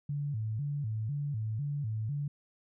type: tone with vibrato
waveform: sine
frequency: 125.6 Hz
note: B2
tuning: 30 cents sharp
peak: -31 dBFS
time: 0.09-2.28 s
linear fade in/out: 5 ms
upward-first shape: square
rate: 2 Hz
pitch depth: 240 cents each way
effects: none